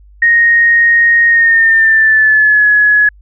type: tone with pitch glide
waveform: sine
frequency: 1864.7 to 1690.3 Hz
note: A#6 to G#6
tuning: 0 to +30 cents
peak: -5 dBFS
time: 0.22-3.09 s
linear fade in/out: 5 ms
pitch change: -170 cents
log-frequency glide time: 1.28-2.67 s
effects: added 50 Hz sine -38 dBFS peak until 3.21 s